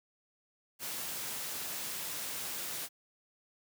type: noise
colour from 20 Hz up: white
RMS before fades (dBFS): -39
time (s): 0.79-2.89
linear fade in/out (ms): 50
effects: high-pass 100 Hz 12 dB/octave